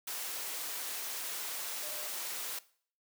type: tone in noise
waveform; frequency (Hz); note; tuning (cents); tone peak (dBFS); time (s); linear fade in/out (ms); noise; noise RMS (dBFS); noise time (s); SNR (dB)
sine; 604; D5; +48; -49; 1.83-2.08; 5; white; -39; 0.07-2.59; -13
effects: noise-tail reverb RT60 0.5 s tail -19 dB re dry + high-pass 400 Hz 12 dB/octave